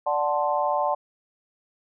sine chord, D dominant seventh, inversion none, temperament equal, 587.3 / 740 / 880 / 1046.5 Hz, D5 / F#5 / A5 / C6, 0 / 0 / 0 / 0 cents, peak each -26 / -27 / -26 / -28 dBFS, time 0.06-0.95 s, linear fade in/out 10 ms, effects none

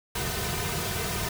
pink noise with comb filter, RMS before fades -30 dBFS, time 0.15-1.29 s, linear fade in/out 5 ms, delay 3.6 ms, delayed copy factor -0.9, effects none

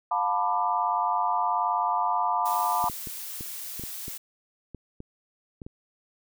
sine chord, B half-diminished seventh, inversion second, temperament just, 711.2 / 889 / 987.8 / 1185.3 Hz, F5 / A5 / B5 / D6, +31 / +18 / 0 / +16 cents, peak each -29 / -28 / -27 / -30 dBFS, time 0.11-2.89 s, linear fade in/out 5 ms
blue noise, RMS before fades -37 dBFS, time 2.45-4.18 s, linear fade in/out 10 ms
clicks, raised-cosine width 3 ms, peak -26 dBFS, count 11, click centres 2.841 / 2.898 / 3.072 / 3.409 / 3.796 / 3.837 / 4.081 / 4.747 / 5.004 / 5.618 / 5.665 s
effects none

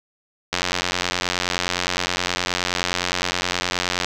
click train, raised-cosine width 0.2 ms, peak -3 dBFS, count 316, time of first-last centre 0.53-4.046 s, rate 89.6 Hz, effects none

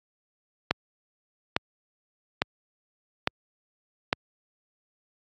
click train, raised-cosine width 0.3 ms, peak -5 dBFS, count 5, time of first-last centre 0.71-4.129 s, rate 1.17 Hz, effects high-pass 80 Hz 12 dB/octave + AAC 64 kbps

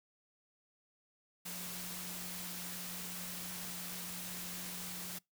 sine tone in noise, 178.5 Hz, F3, 38 cents sharp, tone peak -49 dBFS, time 1.45-5.19 s, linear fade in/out 10 ms, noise white, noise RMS -44 dBFS, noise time 1.45-5.19 s, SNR -8 dB, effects noise-tail reverb RT60 0.2 s tail -26 dB re dry

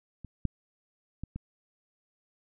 clicks, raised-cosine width 5 ms, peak -30 / -15 / -24 / -24 dBFS, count 4, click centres 0.247 / 0.453 / 1.236 / 1.36 s, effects none

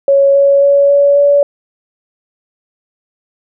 sine tone with pitch steps, 554.4 / 558.6 / 562.8 / 567 / 571.3 Hz, C#5 / C#5 / C#5 / C#5 / D5, 0 / +13 / +26 / +39 / -48 cents, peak -5 dBFS, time 0.08-1.43 s, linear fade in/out 2 ms, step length 270 ms, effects none

